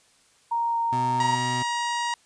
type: tone with pitch glide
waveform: sine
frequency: 932.3 to 925.9 Hz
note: A#5 to A#5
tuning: 0 to -12 cents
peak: -22 dBFS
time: 0.51-1.36 s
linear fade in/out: 10 ms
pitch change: -12 cents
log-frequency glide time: 0.7-0.77 s
type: tone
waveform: 25% pulse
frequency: 124.8 Hz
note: B2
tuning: 19 cents sharp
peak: -25 dBFS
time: 0.92-1.63 s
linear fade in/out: 10 ms
type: harmonic tone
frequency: 950 Hz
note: A#5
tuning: 33 cents sharp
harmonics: 1 / 2 / 3 / 4 / 5 / 6 / 7 / 8 / 9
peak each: -26 / -32 / -36 / -38 / -40 / -42 / -43 / -44 / -45 dBFS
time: 1.2-2.14 s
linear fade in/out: 2 ms
effects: white hiss -60 dBFS RMS until 2.25 s + resampled to 22050 Hz